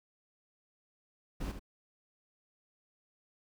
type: noise with echo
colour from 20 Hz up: brown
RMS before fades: -36 dBFS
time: 1.4-1.52 s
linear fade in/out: 10 ms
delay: 75 ms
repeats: 1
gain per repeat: -8 dB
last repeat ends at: 1.595 s
effects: none